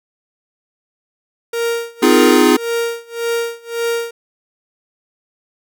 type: tone with tremolo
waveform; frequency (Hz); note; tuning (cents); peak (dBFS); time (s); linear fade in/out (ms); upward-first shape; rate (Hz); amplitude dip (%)
45% pulse; 466.2; A#4; 0; -15; 1.53-4.11; 5; sine; 1.8; 95
type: chord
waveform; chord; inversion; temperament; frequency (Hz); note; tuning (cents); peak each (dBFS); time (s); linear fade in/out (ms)
square; F minor seventh; second; equal with one note detuned; 255.5 / 311.1 / 349.2 / 415.3; C4 / Eb4 / F4 / Ab4; -41 / 0 / 0 / 0; -15; 2.02-2.57; 10
effects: none